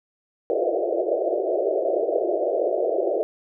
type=band-pass noise; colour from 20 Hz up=white; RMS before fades=-23 dBFS; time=0.5-3.23 s; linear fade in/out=0 ms; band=340 to 680 Hz; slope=96 dB/octave; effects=none